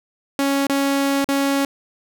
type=tone with dropouts; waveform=sawtooth; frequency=277.2 Hz; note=C#4; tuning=in tune; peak=-13 dBFS; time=0.39-1.65 s; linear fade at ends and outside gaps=1 ms; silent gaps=0.669-0.697 / 1.244-1.288 s; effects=none